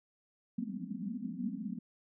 white band-pass noise, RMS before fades -39 dBFS, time 0.58-1.79 s, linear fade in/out 5 ms, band 180 to 260 Hz, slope 96 dB/octave, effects none

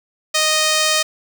5% pulse tone, 621 Hz, D#5, 3 cents flat, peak -3 dBFS, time 0.34-1.03 s, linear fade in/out 10 ms, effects none

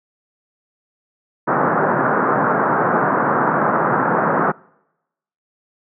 white band-pass noise, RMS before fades -17 dBFS, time 1.47-4.52 s, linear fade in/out 10 ms, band 130 to 1500 Hz, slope 48 dB/octave, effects noise-tail reverb RT60 0.9 s tail -26 dB re dry

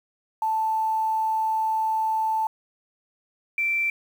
sine tone pair in turn, 880 / 2343 Hz, A5 / D7, 0 / -5 cents, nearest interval octave + perfect fourth, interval 1695 cents, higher second, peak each -21 dBFS, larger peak neither, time 0.42-2.47 / 3.58-3.9 s, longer first, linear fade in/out 2 ms, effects 8-bit

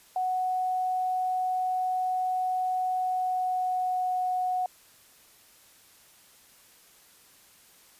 sine tone with pitch glide, 740 to 734.9 Hz, F#5 to F#5, 0 to -12 cents, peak -25 dBFS, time 0.16-4.66 s, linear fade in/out 2 ms, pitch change -12 cents, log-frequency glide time 2.94-4.22 s, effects white hiss -57 dBFS RMS until 7.99 s + resampled to 32000 Hz

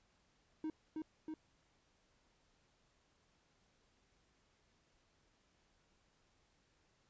triangle tone with echo, 313.3 Hz, D#4, 12 cents sharp, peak -36 dBFS, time 0.64-0.7 s, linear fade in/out 2 ms, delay 320 ms, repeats 2, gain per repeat -2 dB, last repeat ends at 1.34 s, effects pink hiss -75 dBFS RMS until 7.09 s + resampled to 16000 Hz

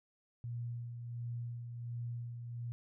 sine tone with tremolo, 119 Hz, A#2, 36 cents sharp, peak -37 dBFS, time 0.44-2.72 s, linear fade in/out 0 ms, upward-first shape sine, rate 1.4 Hz, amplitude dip 45%, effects none

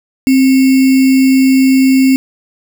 sine tone with sample-and-hold, 263.9 Hz, C4, 15 cents sharp, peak -5 dBFS, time 0.27-2.16 s, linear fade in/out 0 ms, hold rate 2450 Hz, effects none

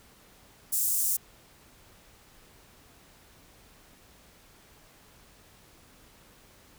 pink high-pass noise, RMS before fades -27 dBFS, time 0.72-1.17 s, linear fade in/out 10 ms, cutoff 7800 Hz, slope 24 dB/octave, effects pink hiss -57 dBFS RMS until 6.78 s

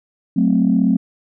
sine chord, F# diminished, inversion none, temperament equal, 185 / 220 / 261.6 Hz, F#3 / A3 / C4, 0 / 0 / 0 cents, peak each -16 dBFS, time 0.36-0.97 s, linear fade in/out 10 ms, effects tanh soft clip ceiling -4 dBFS

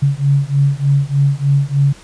sine beating tone pair, 138.59 / 141.89 Hz, C#3 / C#3, 0 / +41 cents, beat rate 3.3 Hz, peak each -14 dBFS, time 0.02-1.93 s, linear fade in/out 10 ms, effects pink hiss -41 dBFS RMS until 2.03 s + resampled to 22050 Hz

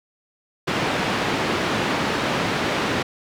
pink band-pass noise, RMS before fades -23 dBFS, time 0.67-3.03 s, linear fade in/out 10 ms, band 170 to 3300 Hz, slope 12 dB/octave, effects none

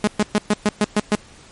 sawtooth tone bursts, 209.8 Hz, G#3, 18 cents sharp, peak -10 dBFS, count 8, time 0.04-1.152 s, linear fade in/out 2 ms, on 34 ms, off 120 ms, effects pink hiss -46 dBFS RMS until 1.51 s + MP3 48 kbps

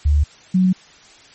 sine tone pair in turn, 73.42 / 185.01 Hz, D2 / F#3, 0 / 0 cents, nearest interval octave + major third, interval 1600 cents, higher second, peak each -11 dBFS, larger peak neither, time 0.05-0.24 / 0.54-0.73 s, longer neither, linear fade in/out 10 ms, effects white hiss -46 dBFS RMS until 1.34 s + MP3 32 kbps

